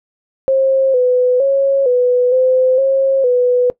sine tone with pitch steps, 534 / 500 / 548 / 495.3 / 514 / 539 / 494.7 Hz, C5 / B4 / C#5 / B4 / C5 / C#5 / B4, +35 / +21 / -20 / +5 / -31 / -49 / +3 cents, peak -9 dBFS, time 0.48-3.7 s, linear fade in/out 0 ms, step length 460 ms, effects noise-tail reverb RT60 0.1 s tail -19 dB re dry

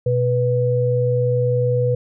sine tone pair together, 123.47 / 492.5 Hz, B2 / B4, 0 / -5 cents, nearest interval 2 octaves, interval 2395 cents, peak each -18 dBFS, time 0.06-1.95 s, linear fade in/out 5 ms, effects none

